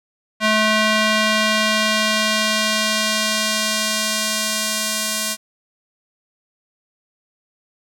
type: tone with band-pass filter sweep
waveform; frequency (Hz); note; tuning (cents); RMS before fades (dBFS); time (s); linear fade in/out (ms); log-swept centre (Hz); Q
square; 216.1; A3; -31; -19; 0.4-5.37; 50; 2200 to 8700; 0.7
effects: none